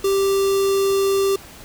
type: tone with notch filter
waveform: square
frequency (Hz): 392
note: G4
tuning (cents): 0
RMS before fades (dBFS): -18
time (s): 0.04-1.36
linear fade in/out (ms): 5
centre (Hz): 1800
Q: 1
effects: pink hiss -41 dBFS RMS until 1.64 s